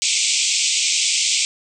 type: band-pass noise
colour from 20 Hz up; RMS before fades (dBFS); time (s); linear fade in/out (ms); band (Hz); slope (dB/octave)
white; -19; 0.02-1.45; 0; 2200 to 8200; 96
effects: none